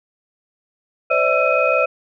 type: tone cluster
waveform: sine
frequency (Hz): 515 / 576 / 642 / 1339 / 2511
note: C5 / D5 / E5 / E6 / D#7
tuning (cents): -28 / -34 / -46 / +27 / +15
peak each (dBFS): -20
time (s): 1.1-1.86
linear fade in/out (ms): 10
effects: tanh soft clip ceiling -2 dBFS